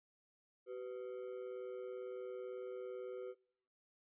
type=ring-modulated tone; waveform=triangle; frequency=439.2 Hz; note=A4; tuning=3 cents flat; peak=-38 dBFS; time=0.66-3.35 s; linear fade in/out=50 ms; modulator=59 Hz; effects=noise-tail reverb RT60 0.8 s tail -26 dB re dry + resampled to 8000 Hz